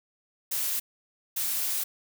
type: noise bursts at uneven times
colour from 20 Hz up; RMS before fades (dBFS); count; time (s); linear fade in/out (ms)
blue; -29; 2; 0.51-0.8 / 1.36-1.84; 10
effects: none